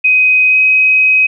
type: tone with pitch glide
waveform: sine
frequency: 2514 to 2529 Hz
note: D#7 to D#7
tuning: +17 to +28 cents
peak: -6 dBFS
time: 0.04-1.27 s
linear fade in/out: 10 ms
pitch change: +11 cents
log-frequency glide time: 0.49-0.57 s
effects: none